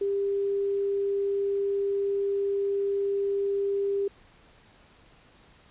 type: tone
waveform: sine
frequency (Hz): 398.3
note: G4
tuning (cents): +28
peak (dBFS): -24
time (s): 0.01-4.08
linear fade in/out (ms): 5
effects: pink hiss -57 dBFS RMS until 5.7 s + resampled to 8000 Hz